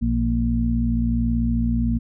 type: harmonic tone with a mistuned harmonic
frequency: 58.2 Hz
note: A#1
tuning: 2 cents flat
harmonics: 1 / 2 / 3 / 4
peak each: -22 / -26 / -33 / -21 dBFS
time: 0.01-1.99 s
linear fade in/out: 20 ms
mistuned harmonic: 2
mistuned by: +44 cents
effects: none